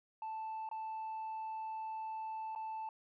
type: tone with dropouts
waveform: sine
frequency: 880 Hz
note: A5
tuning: in tune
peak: -37 dBFS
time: 0.22-2.89 s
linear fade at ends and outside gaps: 2 ms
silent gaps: 0.69-0.713 / 2.551-2.559 s
effects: tanh soft clip ceiling -38 dBFS